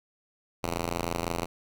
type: ring-modulated tone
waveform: 5% pulse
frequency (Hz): 84.8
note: E2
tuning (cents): +50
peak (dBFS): -15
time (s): 0.63-1.46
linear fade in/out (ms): 10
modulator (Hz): 55.2
effects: none